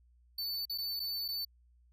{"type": "tone with dropouts", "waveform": "square", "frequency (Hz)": 4504, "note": "C#8", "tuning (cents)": 27, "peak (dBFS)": -35, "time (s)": [0.38, 1.45], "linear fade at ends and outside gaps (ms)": 5, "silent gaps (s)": [[0.654, 0.696], [0.778, 0.782], [0.996, 1], [1.281, 1.285]], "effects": ["added 60 Hz sine -62 dBFS peak until 1.92 s"]}